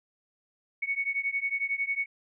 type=beating tone pair; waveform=sine; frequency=2217 / 2228 Hz; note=C#7 / C#7; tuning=0 / +8 cents; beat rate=11 Hz; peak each=-30 / -31 dBFS; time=0.82-2.06 s; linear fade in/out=10 ms; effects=none